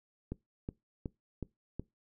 click train, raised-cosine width 3 ms, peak -24 dBFS, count 5, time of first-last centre 0.32-1.796 s, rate 2.71 Hz, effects noise-tail reverb RT60 0.2 s tail -22 dB re dry

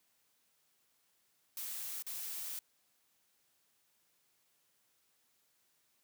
blue noise with dropouts, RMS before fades -42 dBFS, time 1.57-2.59 s, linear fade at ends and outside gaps 1 ms, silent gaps 2.023-2.066 s, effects white hiss -75 dBFS RMS until 6.03 s + high-pass 80 Hz 12 dB/octave

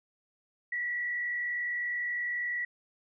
sine tone with frequency modulation, 1941 Hz, B6, 31 cents flat, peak -30 dBFS, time 0.72-2.65 s, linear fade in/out 5 ms, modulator 51.7 Hz, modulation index 0.63, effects none

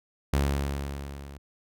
sawtooth tone with level ramp, 70 Hz, C#2, 18 cents sharp, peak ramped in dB -17 to -38 dBFS, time 0.33-1.38 s, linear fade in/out 5 ms, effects none

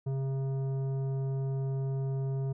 triangle tone with tanh clipping, 134.9 Hz, C#3, 47 cents flat, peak -31 dBFS, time 0.06-2.53 s, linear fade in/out 10 ms, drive 15 dB, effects none

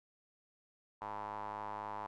square tone with band-pass filter, 51.91 Hz, G#1, in tune, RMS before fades -43 dBFS, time 1.01-2.07 s, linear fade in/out 10 ms, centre 940 Hz, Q 5.3, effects none

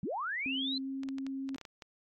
sine linear sweep, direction up, 137.5 to 4146 Hz, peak -33 dBFS, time 0.03-0.78 s, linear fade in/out 2 ms
sine tone with pitch glide, 267.1 to 269.3 Hz, C4 to C#4, +36 to -50 cents, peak -35 dBFS, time 0.46-1.56 s, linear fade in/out 0 ms, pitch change +14 cents, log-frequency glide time 0.82-0.89 s
clicks, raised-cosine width 0.2 ms, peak -29 dBFS, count 10, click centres 1.034 / 1.088 / 1.184 / 1.266 / 1.491 / 1.546 / 1.583 / 1.613 / 1.652 / 1.822 s
effects AAC 48 kbps

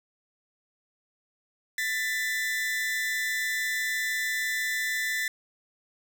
40% pulse tone pair together, 1769 / 1995.1 Hz, A6 / B6, +9 / +17 cents, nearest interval major second, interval 208 cents, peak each -29 / -29 dBFS, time 1.78-5.28 s, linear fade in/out 2 ms, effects none

